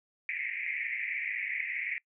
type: band-pass noise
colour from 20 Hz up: pink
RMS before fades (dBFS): -35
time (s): 0.29-1.98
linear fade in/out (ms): 0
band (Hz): 1900 to 2400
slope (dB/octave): 96
effects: noise-tail reverb RT60 0.1 s tail -24 dB re dry